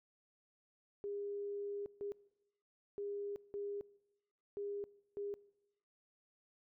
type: tone bursts at uneven times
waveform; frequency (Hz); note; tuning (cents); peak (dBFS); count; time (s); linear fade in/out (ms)
sine; 405.5; G#4; -41; -39; 6; 1.04-1.86 / 2.01-2.12 / 2.98-3.36 / 3.54-3.81 / 4.57-4.84 / 5.17-5.34; 0
effects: noise-tail reverb RT60 1.0 s tail -23 dB re dry